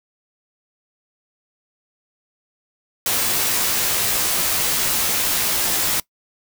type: noise with comb filter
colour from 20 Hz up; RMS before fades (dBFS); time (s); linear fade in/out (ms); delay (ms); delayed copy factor
white; -20; 3.06-6; 2; 15; -0.85
effects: noise-tail reverb RT60 0.1 s tail -22 dB re dry